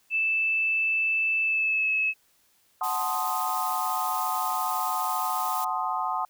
sine tone with pitch glide, 2637 to 2586 Hz, E7 to E7, 0 to -34 cents, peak -22 dBFS, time 0.1-2.14 s, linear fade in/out 50 ms, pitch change -34 cents, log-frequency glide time 1.42-1.91 s
sine chord, F# diminished seventh, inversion none, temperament equal with one note detuned, 740 / 874.4 / 1046.5 / 1244.5 Hz, F#5 / A5 / C6 / Eb6, 0 / -11 / 0 / 0 cents, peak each -31 dBFS, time 2.81-6.25 s, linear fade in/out 2 ms
blue noise, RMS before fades -36 dBFS, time 2.83-5.65 s, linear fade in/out 10 ms
effects white hiss -65 dBFS RMS until 6.29 s

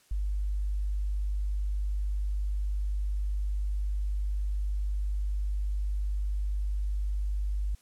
sine tone, 50 Hz, G1, 35 cents sharp, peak -27 dBFS, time 0.11-7.75 s, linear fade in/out 5 ms, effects white hiss -63 dBFS RMS until 7.81 s + low-pass 11000 Hz 12 dB/octave

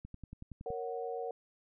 click train, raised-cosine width 5 ms, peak -33 dBFS, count 8, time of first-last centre 0.05-0.704 s, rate 10.7 Hz
sine chord, F# major, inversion first, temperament equal, 466.2 / 554.4 / 740 Hz, A#4 / C#5 / F#5, 0 / 0 / 0 cents, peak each -38 / -43 / -41 dBFS, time 0.66-1.31 s, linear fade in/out 2 ms
effects none

